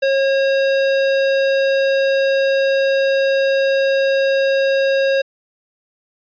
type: tone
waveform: square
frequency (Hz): 543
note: C#5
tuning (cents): -36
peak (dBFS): -14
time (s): 0.02-5.22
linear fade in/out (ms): 10
effects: resampled to 11025 Hz